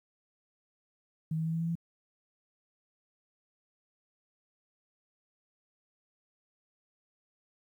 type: tone with pitch steps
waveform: sine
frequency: 159 / 160.75 / 162.53 / 164.32 / 166.14 / 167.97 Hz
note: D#3 / E3 / E3 / E3 / E3 / E3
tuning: +38 / -43 / -24 / -5 / +14 / +33 cents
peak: -29 dBFS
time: 1.31-1.754 s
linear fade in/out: 5 ms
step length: 74 ms
effects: 11-bit